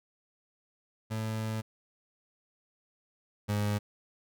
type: tone pair in turn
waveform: 30% pulse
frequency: 110 / 103.83 Hz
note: A2 / G#2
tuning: 0 / 0 cents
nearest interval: minor second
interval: 100 cents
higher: first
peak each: -29 / -25 dBFS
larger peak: second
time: 1.1-1.62 / 3.48-3.79 s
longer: first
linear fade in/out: 20 ms
effects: none